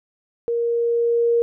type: tone with level ramp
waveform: sine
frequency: 469.1 Hz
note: A#4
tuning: 11 cents sharp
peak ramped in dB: -19 to -14 dBFS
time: 0.48-1.42 s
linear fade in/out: 0 ms
effects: none